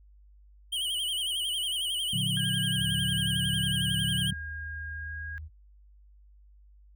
square tone with vibrato, 3066 Hz, G7, 39 cents flat, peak -29 dBFS, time 0.72-4.31 s, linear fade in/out 10 ms, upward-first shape sine, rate 11 Hz, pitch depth 95 cents each way
sine chord, Bb augmented, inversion none, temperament just, 116.54 / 145.68 / 182.1 Hz, Bb2 / D3 / F#3, 0 / -14 / -27 cents, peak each -33 dBFS, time 2.13-4.33 s, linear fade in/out 5 ms
sine tone with pitch glide, 1624 to 1636.2 Hz, G#6 to G#6, -39 to -26 cents, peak -37 dBFS, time 2.37-5.38 s, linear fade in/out 0 ms, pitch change +13 cents, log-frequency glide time 4.95-5.14 s
sine tone, 77.4 Hz, D#2, 9 cents flat, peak -38 dBFS, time 2.75-5.5 s, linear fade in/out 50 ms
effects added 50 Hz sine -53 dBFS peak until 6.95 s

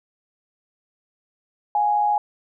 sine tone pair together, 716.6 / 830.6 Hz, F5 / G#5, +44 / 0 cents, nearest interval minor third, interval 256 cents, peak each -28 / -17 dBFS, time 1.75-2.18 s, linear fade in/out 2 ms, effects none

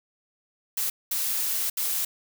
blue noise bursts at uneven times, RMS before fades -27 dBFS, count 3, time 0.77-0.9 / 1.11-1.7 / 1.77-2.05 s, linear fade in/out 5 ms, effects none

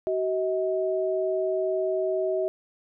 sine tone pair together, 378.1 / 635.9 Hz, F#4 / D#5, +38 / +38 cents, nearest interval major sixth, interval 900 cents, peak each -26 dBFS, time 0.07-2.48 s, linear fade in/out 0 ms, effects none

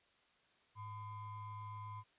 triangle ring-modulated tone, 560 Hz, C#5, 18 cents sharp, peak -40 dBFS, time 0.75-2.04 s, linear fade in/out 50 ms, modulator 454 Hz, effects white hiss -72 dBFS RMS until 2.18 s + resampled to 8000 Hz

